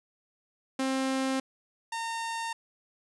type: tone pair in turn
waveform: sawtooth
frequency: 265.1 / 914.6 Hz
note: C4 / A#5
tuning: +23 / -33 cents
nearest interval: octave + major sixth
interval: 2144 cents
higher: second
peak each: -23 / -28 dBFS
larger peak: first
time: 0.79-1.4 / 1.92-2.53 s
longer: neither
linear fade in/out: 5 ms
effects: resampled to 24000 Hz